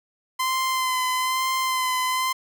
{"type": "tone with vibrato", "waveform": "sawtooth", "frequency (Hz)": 1031, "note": "C6", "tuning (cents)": -26, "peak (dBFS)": -18, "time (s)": [0.39, 2.33], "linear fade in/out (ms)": 10, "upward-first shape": "sine", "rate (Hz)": 1.1, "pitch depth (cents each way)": 23, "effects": []}